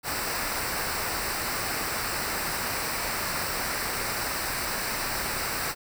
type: noise with comb filter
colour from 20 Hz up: pink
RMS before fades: -30 dBFS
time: 0.03-5.75 s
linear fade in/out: 50 ms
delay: 0.3 ms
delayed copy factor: -0.65
effects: none